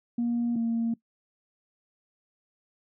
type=tone pair in turn; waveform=sine; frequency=237 / 230.3 Hz; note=A#3 / A#3; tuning=+29 / -21 cents; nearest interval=unison; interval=50 cents; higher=first; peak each=-23 dBFS; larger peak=neither; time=0.18-0.56 / 0.56-0.94 s; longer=neither; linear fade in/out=5 ms; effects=noise-tail reverb RT60 0.1 s tail -21 dB re dry + tanh soft clip ceiling -21 dBFS

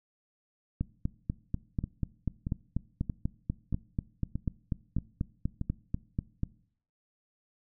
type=two click trains; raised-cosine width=5 ms; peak=-17 / -20 dBFS; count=24 / 7; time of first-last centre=0.81-6.433 / 1.84-5.614 s; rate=4.09 / 1.59 Hz; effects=noise-tail reverb RT60 0.6 s tail -21 dB re dry

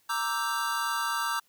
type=chord; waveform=square; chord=E half-diminished seventh; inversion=second; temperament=equal; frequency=932.3 / 1174.7 / 1318.5 / 1568 Hz; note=Bb5 / D6 / E6 / G6; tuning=0 / 0 / 0 / 0 cents; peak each=-34 dBFS; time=0.09-1.4 s; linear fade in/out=10 ms; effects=white hiss -67 dBFS RMS until 1.48 s

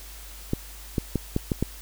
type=clicks; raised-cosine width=3 ms; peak=-10 dBFS; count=6; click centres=0.534 / 0.982 / 1.157 / 1.364 / 1.518 / 1.626 s; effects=added 50 Hz sine -42 dBFS peak until 1.81 s + white hiss -45 dBFS RMS until 1.81 s

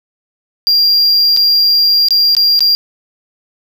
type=tone with dropouts; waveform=triangle; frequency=4774 Hz; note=D8; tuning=28 cents sharp; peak=-6 dBFS; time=0.67-2.75 s; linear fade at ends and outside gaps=0 ms; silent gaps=1.365-1.372 / 2.085-2.107 / 2.35-2.367 / 2.592-2.606 s; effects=7-bit

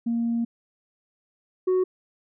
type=tone pair in turn; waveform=sine; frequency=233.1 / 370 Hz; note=A#3 / F#4; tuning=0 / 0 cents; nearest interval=minor sixth; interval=800 cents; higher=second; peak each=-21 / -16 dBFS; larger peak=second; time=0.06-0.45 / 1.67-1.84 s; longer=first; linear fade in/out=10 ms; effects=tanh soft clip ceiling -18 dBFS

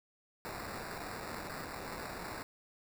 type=noise with sample-and-hold; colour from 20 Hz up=white; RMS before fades=-43 dBFS; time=0.45-2.43 s; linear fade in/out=0 ms; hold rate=3150 Hz; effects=none

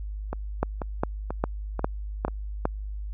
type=two click trains; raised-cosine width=1 ms; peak=-9 / -16 dBFS; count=6 / 5; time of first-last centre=0.63-2.654 / 0.33-2.281 s; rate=2.47 / 2.05 Hz; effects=added 51 Hz sine -31 dBFS peak until 3.13 s

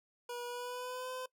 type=tone with pitch glide; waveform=25% pulse; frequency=483.6 to 510.9 Hz; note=B4 to C5; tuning=-36 to -41 cents; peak=-36 dBFS; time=0.29-1.26 s; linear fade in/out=5 ms; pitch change=+95 cents; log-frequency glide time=0.46-1.1 s; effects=noise-tail reverb RT60 0.1 s tail -20 dB re dry

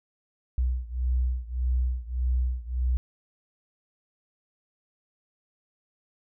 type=beating tone pair; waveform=sine; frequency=61.74 / 63.44 Hz; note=B1 / B1; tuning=0 / +47 cents; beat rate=1.7 Hz; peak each=-26 / -28 dBFS; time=0.58-2.97 s; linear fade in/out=0 ms; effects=none

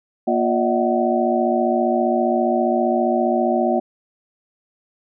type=tone cluster; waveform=sine; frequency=236.6 / 353.3 / 594 / 649 / 749 Hz; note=A#3 / F4 / D5 / E5 / F#5; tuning=+26 / +20 / +20 / -27 / +21 cents; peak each=-21 / -22 / -23 / -23 / -22 dBFS; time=0.27-3.8 s; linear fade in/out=10 ms; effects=none

